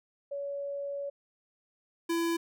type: tone pair in turn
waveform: sine / square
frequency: 564 / 335.4 Hz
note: C#5 / E4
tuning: +30 / +30 cents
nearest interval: major sixth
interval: 900 cents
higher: first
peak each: -33 / -28 dBFS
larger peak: second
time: 0.31-1.1 / 2.09-2.37 s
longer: first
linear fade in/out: 10 ms
effects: none

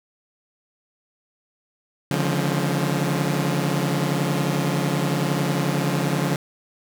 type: tone cluster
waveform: sawtooth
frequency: 143 / 153.9 / 174.8 / 209.1 / 270.2 Hz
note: D3 / D#3 / F3 / G#3 / C#4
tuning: -46 / -19 / +2 / +12 / -44 cents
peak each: -20 / -26 / -21 / -27 / -27 dBFS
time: 2.11-6.36 s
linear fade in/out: 2 ms
effects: none

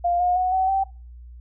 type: tone with pitch steps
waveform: sine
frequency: 698.5 / 716.9 / 735.8 / 755.1 / 775 Hz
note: F5 / F5 / F#5 / F#5 / G5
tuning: 0 / +45 / -10 / +35 / -20 cents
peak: -18 dBFS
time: 0.04-0.84 s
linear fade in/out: 10 ms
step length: 160 ms
effects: noise-tail reverb RT60 0.3 s tail -19 dB re dry + added 60 Hz sine -39 dBFS peak until 1.4 s

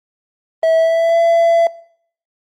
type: tone with pitch glide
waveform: triangle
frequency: 650 to 672.1 Hz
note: E5 to E5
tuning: -24 to +33 cents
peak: -8 dBFS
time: 0.63-1.67 s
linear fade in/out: 2 ms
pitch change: +57 cents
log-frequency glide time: 0.76-1.19 s
effects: noise-tail reverb RT60 0.6 s tail -20 dB re dry + Opus 24 kbps

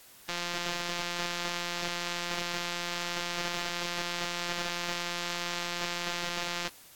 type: click train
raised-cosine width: 0.2 ms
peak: -16 dBFS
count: 1112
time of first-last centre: 0.29-6.675 s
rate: 174 Hz
effects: white hiss -54 dBFS RMS until 6.95 s + AAC 64 kbps

